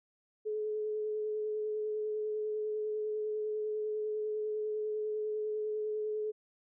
sine tone with vibrato, 427.3 Hz, G#4, 49 cents sharp, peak -32 dBFS, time 0.45-6.32 s, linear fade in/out 20 ms, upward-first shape triangle, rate 10 Hz, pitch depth 17 cents each way, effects none

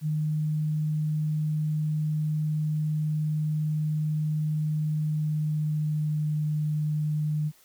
sine tone with pitch glide, 153.3 to 151.71 Hz, D#3 to D#3, -25 to -43 cents, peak -24 dBFS, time 0.01-7.52 s, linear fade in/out 50 ms, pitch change -18 cents, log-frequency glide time 4.91-6.41 s, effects white hiss -59 dBFS RMS until 7.64 s

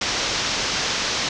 white low-pass noise, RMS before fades -24 dBFS, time 0.01-1.29 s, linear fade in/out 5 ms, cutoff 6300 Hz, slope 48 dB/octave, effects none

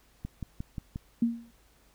click train, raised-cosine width 5 ms, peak -23 dBFS, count 5, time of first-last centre 0.25-0.959 s, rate 5.64 Hz
sine tone with exponential decay, 233.1 Hz, A#3, in tune, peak -19 dBFS, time 1.22-1.51 s, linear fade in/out 5 ms, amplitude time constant 63 ms
effects added 50 Hz sine -64 dBFS peak until 1.94 s + pink hiss -64 dBFS RMS until 1.94 s

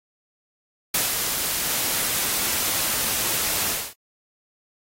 white noise with ADSR envelope, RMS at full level -20 dBFS, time 0.94-3.94 s, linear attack 5 ms, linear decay 150 ms, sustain -4 dB, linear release 250 ms, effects AAC 48 kbps

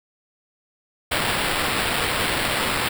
blue noise with sample-and-hold, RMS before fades -23 dBFS, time 1.11-2.89 s, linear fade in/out 10 ms, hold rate 6300 Hz, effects none

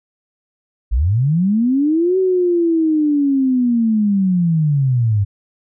sine linear two-way sweep, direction up then down, 47.85 to 380 to 97.1 Hz, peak -12 dBFS, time 0.91-5.25 s, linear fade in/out 20 ms, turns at 2.18 s, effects none

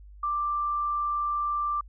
sine tone, 1179 Hz, D6, 6 cents sharp, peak -25 dBFS, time 0.23-1.81 s, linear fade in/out 5 ms, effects added 50 Hz sine -45 dBFS peak until 1.88 s

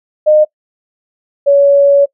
sine tone pair in turn, 611 / 563.5 Hz, D#5 / C#5, -32 / +28 cents, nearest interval minor second, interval 140 cents, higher first, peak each -4 dBFS, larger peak neither, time 0.26-0.45 / 1.46-2.06 s, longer second, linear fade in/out 20 ms, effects noise-tail reverb RT60 0.1 s tail -22 dB re dry

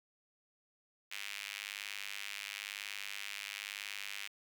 sawtooth tone with high-pass filter, 101 Hz, G#2, 48 cents flat, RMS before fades -44 dBFS, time 1.11-4.28 s, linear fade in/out 10 ms, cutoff 2400 Hz, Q 2.4, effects none

